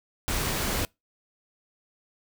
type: noise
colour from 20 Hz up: pink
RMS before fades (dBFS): -28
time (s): 0.28-0.85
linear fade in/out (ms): 0
effects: noise-tail reverb RT60 0.2 s tail -25 dB re dry